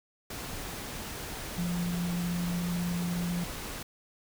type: tone in noise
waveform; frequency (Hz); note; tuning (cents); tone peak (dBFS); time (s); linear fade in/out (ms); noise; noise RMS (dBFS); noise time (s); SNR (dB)
sine; 174.61; F3; 0; -29; 1.58-3.44; 5; pink; -39; 0.3-3.83; +7
effects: none